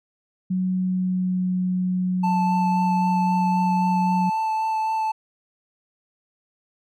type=tone with pitch glide; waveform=sine; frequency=185 to 183.09 Hz; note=F#3 to F#3; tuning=0 to -18 cents; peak=-20 dBFS; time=0.5-4.3 s; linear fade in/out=10 ms; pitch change=-18 cents; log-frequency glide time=0.72-1.52 s
type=tone with vibrato; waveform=triangle; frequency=880 Hz; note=A5; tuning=in tune; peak=-19 dBFS; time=2.23-5.12 s; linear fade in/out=10 ms; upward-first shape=sine; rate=3.8 Hz; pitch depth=10 cents each way
effects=none